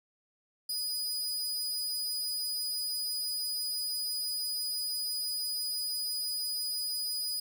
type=tone; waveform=sawtooth; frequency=4953 Hz; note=D#8; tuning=9 cents flat; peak=-29 dBFS; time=0.69-7.4 s; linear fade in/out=5 ms; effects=none